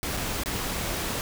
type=noise with dropouts; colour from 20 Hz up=pink; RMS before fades=-30 dBFS; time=0.03-1.21 s; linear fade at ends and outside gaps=0 ms; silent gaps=0.168-0.172 / 0.435-0.459 s; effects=none